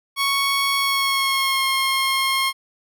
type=tone with pitch glide; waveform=15% pulse; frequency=1108.7 to 1072.8 Hz; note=C#6 to C6; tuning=0 to +43 cents; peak=-12 dBFS; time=0.16-2.53 s; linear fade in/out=50 ms; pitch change=-57 cents; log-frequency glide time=0.79-1.64 s; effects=none